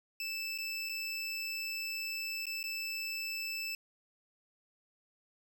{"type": "tone with dropouts", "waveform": "25% pulse", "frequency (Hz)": 2637, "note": "E7", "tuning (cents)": 0, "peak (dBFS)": -32, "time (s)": [0.2, 3.75], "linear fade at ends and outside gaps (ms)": 2, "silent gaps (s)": [[0.578, 0.585], [0.89, 0.894], [2.456, 2.467], [2.63, 2.639]], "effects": []}